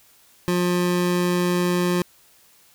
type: tone pair together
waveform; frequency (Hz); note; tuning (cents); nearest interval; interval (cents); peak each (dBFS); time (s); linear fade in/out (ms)
square; 177.6 / 355.2; F3 / F4; +29 / +29; octave; 1200; -22 / -23; 0.48-2.02; 0
effects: white hiss -55 dBFS RMS until 2.74 s